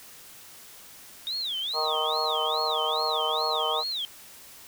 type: tone with vibrato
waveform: sine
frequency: 3630 Hz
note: A#7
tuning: 47 cents flat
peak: -28 dBFS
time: 1.27-4.05 s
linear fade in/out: 0 ms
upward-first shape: sine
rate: 2.4 Hz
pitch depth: 300 cents each way
type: harmonic tone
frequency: 155.56 Hz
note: D#3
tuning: in tune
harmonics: 3 / 4 / 5 / 6 / 7 / 8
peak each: -33 / -33 / -33 / -33 / -33 / -33 dBFS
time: 1.73-3.84 s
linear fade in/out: 50 ms
effects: white hiss -48 dBFS RMS until 4.67 s